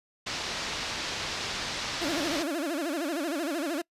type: low-pass noise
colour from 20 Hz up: white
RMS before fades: -34 dBFS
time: 0.26-2.43 s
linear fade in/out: 10 ms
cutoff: 5400 Hz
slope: 24 dB/octave
type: tone with vibrato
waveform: 30% pulse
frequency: 311.1 Hz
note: D#4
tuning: in tune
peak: -26 dBFS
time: 2.01-3.82 s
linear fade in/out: 10 ms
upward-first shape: sine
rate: 13 Hz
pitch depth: 210 cents each way
effects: noise-tail reverb RT60 0.1 s tail -25 dB re dry + resampled to 32000 Hz